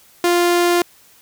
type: tone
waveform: sawtooth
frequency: 349.2 Hz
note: F4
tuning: in tune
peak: -9 dBFS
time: 0.24-0.82 s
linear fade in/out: 2 ms
effects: white hiss -50 dBFS RMS until 1.21 s